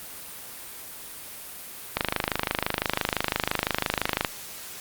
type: click train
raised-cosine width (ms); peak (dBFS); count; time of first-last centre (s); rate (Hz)
0.3; -6; 60; 1.97-4.248; 25.9
effects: white hiss -40 dBFS RMS until 4.8 s + Opus 32 kbps